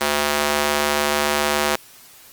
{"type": "tone with high-pass filter", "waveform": "square", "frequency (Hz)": 73.42, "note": "D2", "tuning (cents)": 0, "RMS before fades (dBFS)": -20, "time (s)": [0.01, 1.76], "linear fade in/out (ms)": 0, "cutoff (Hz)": 520, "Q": 0.59, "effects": ["white hiss -46 dBFS RMS until 2.32 s", "Opus 24 kbps"]}